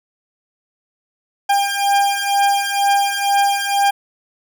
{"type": "beating tone pair", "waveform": "40% pulse", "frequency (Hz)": [800, 802.1], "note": ["G5", "G5"], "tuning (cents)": [35, 40], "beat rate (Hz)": 2.1, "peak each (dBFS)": [-16, -17], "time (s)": [1.49, 3.91], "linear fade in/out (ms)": 10, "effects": []}